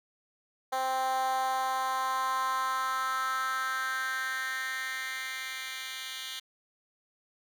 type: tone with high-pass filter sweep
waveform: 10% pulse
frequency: 261.6 Hz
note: C4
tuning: in tune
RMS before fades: -32 dBFS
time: 0.72-6.4 s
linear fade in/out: 10 ms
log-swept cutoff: 680 to 2800 Hz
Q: 4
effects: none